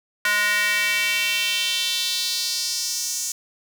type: tone with high-pass filter sweep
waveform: square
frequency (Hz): 207.7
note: G#3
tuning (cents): 0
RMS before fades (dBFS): -23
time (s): 0.25-3.32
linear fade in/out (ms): 2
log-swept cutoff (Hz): 1600 to 6700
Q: 2.9
effects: none